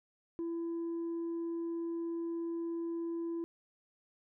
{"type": "tone with tanh clipping", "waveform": "sine", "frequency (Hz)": 335.4, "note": "E4", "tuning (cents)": 30, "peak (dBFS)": -35, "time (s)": [0.39, 3.44], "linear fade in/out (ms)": 0, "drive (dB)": 1, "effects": []}